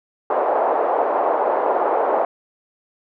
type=band-pass noise; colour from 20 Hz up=white; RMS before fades=-19 dBFS; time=0.3-2.25 s; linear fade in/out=2 ms; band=440 to 880 Hz; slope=24 dB/octave; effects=none